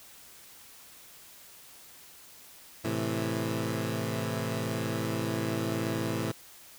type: chord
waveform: 15% pulse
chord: A minor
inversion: none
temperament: equal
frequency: 110 / 130.81 / 164.81 Hz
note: A2 / C3 / E3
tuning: 0 / 0 / 0 cents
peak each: -26 / -29 / -29 dBFS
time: 2.84-6.32 s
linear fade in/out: 10 ms
effects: white hiss -52 dBFS RMS until 6.78 s